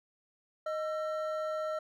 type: tone pair together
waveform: triangle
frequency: 622.3 / 1342.4 Hz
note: D#5 / E6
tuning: 0 / +31 cents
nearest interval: octave + minor second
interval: 1331 cents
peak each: -31 / -37 dBFS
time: 0.66-1.79 s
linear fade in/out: 5 ms
effects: none